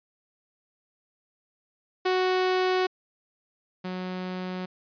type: tone pair in turn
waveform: sawtooth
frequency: 370 / 183.72 Hz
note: F#4 / F#3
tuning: 0 / -12 cents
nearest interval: octave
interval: 1212 cents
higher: first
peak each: -18 / -27 dBFS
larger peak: first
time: 2.05-2.87 / 3.84-4.66 s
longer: neither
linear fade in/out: 10 ms
effects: resampled to 11025 Hz